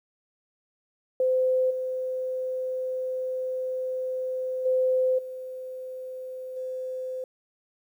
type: tone with level steps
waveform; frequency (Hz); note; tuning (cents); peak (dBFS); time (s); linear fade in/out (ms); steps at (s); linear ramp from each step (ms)
sine; 514; C5; -31; -20 / -27 / -20 / -34 / -30; 1.2-7.24; 2; 1.7 / 4.65 / 5.18 / 6.56; 10
effects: 10-bit

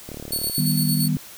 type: click train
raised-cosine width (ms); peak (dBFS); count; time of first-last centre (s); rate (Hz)
2; -21; 16; 0.09-0.498; 36.8
type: tone with tremolo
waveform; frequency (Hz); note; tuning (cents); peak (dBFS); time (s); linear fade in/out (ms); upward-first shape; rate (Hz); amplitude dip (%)
5% pulse; 4435; C#8; 0; -15; 0.32-1.08; 2; square; 8.8; 45
type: chord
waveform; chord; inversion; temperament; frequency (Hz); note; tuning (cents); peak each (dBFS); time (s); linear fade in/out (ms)
sine; Eb augmented; none; equal; 155.56 / 196 / 246.9; Eb3 / G3 / B3; 0 / 0 / 0; -21 / -25 / -25; 0.58-1.17; 2
effects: white hiss -42 dBFS RMS until 1.37 s

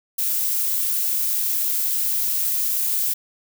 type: noise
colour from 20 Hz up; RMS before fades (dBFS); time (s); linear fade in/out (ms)
violet; -22; 0.18-3.14; 10
effects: none

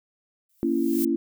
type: noise with exponential growth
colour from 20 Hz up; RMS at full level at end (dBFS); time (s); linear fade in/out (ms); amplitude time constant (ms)
violet; -29; 0.49-1.05; 5; 120
type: chord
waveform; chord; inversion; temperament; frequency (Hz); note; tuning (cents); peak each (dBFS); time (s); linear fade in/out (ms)
sine; A# diminished; none; just; 233.1 / 279.7 / 335.6; A#3 / C#4 / E4; 0 / +16 / +31; -27 / -25 / -24; 0.63-1.16; 0
effects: none

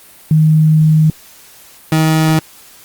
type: tone pair in turn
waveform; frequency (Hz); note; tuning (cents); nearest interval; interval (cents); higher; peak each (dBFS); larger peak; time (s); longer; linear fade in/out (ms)
sine / 30% pulse; 156.1 / 158.1; D#3 / D#3; +6 / +28; unison; 22; second; -6; neither; 0.31-1.1 / 1.92-2.39; first; 2
effects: white hiss -41 dBFS RMS until 2.84 s + Opus 32 kbps

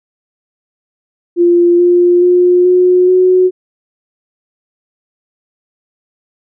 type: tone with pitch steps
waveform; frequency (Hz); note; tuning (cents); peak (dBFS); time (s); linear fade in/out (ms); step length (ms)
sine; 347.3 / 352.4 / 357.5 / 362.7 / 368; F4 / F4 / F4 / F#4 / F#4; -10 / +16 / +41 / -34 / -9; -5; 1.36-3.51; 50; 430
effects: none

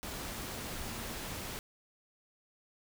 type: tone in noise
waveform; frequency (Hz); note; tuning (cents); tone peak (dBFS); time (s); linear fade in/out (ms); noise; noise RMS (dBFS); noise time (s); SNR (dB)
sine; 228; A#3; -38; -50; 0.86-1.13; 0; pink; -41; 0.03-1.59; -12
effects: none

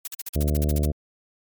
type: noise bursts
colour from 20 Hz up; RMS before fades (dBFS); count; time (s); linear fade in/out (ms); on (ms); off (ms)
blue; -31; 12; 0.05-0.855; 2; 24; 47
type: harmonic tone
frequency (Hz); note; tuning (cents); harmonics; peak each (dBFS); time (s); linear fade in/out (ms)
74.3; D2; +21; 1 / 2 / 3 / 4 / 5 / 6 / 7 / 8 / 9; -21 / -27 / -31 / -33 / -35 / -37 / -38 / -39 / -40; 0.35-0.92; 10
effects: MP3 96 kbps

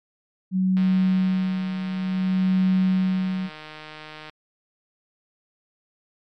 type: tone with tremolo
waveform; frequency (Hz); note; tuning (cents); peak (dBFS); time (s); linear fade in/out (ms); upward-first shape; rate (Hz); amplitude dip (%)
sine; 187; F#3; +19; -16; 0.51-3.5; 50; sine; 0.57; 65
type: click train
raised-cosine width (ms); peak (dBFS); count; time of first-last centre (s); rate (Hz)
0.3; -23; 544; 0.77-4.296; 154
effects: MP3 96 kbps

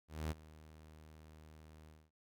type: tone with ADSR envelope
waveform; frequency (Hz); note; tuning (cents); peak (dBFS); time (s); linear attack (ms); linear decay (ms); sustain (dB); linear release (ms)
sawtooth; 77.78; D#2; 0; -32; 0.08-2.11; 230; 24; -20; 230
effects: none

